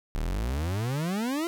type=exponential sweep; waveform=40% pulse; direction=up; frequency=34.65 to 349.2 Hz; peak=-26 dBFS; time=0.15-1.47 s; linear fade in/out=0 ms; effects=none